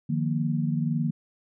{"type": "chord", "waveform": "sine", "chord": "Eb suspended second", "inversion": "none", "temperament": "equal with one note detuned", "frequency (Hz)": [152.89, 174.61, 233.1], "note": ["Eb3", "F3", "Bb3"], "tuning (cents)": [-30, 0, 0], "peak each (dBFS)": [-26, -30, -28], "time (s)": [0.09, 1.11], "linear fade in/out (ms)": 10, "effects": []}